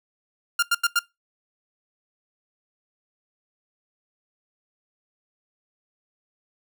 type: tone bursts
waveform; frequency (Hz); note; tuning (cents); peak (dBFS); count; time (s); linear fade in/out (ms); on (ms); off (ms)
sawtooth; 1400; F6; +4; -14; 4; 0.59-0.992; 5; 36; 86
effects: noise-tail reverb RT60 0.2 s tail -21 dB re dry